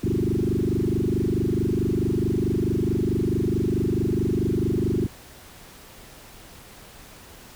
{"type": "tone with frequency modulation", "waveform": "sine", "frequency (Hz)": 230.6, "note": "A#3", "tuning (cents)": -19, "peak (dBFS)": -20, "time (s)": [0.03, 5.07], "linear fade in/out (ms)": 10, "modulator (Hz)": 24.6, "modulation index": 6.4, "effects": ["pink hiss -46 dBFS RMS until 7.55 s"]}